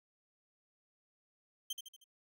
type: tone with echo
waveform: sawtooth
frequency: 3136 Hz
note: G7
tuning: in tune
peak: -33 dBFS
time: 1.7-1.73 s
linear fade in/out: 5 ms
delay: 78 ms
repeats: 4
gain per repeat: -6 dB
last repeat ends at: 2.042 s
effects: none